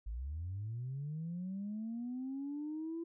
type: linear sweep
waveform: sine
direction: up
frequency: 49.81 to 337.7 Hz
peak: -37 dBFS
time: 0.06-3.04 s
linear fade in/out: 10 ms
effects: tanh soft clip ceiling -34 dBFS